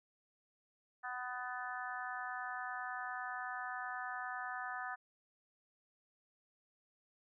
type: harmonic tone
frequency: 249.8 Hz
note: B3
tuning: 20 cents sharp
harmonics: 3 / 4 / 5 / 6 / 7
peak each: -45 / -49 / -46 / -46 / -46 dBFS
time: 1.03-4.96 s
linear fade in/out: 20 ms
effects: none